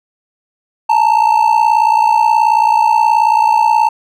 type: ring-modulated tone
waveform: triangle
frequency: 891 Hz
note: A5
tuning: 22 cents sharp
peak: -3 dBFS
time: 0.89-3.89 s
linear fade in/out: 10 ms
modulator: 29.3 Hz
effects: none